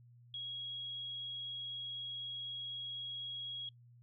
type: tone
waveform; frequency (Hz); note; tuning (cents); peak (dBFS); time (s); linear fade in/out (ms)
sine; 3308; G#7; -8; -40; 0.34-3.69; 2
effects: noise-tail reverb RT60 0.1 s tail -26 dB re dry + added 120 Hz sine -58 dBFS peak until 4.02 s